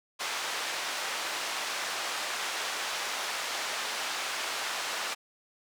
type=band-pass noise; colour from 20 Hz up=pink; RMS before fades=-34 dBFS; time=0.19-5.15 s; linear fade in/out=20 ms; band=840 to 6700 Hz; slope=12 dB/octave; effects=none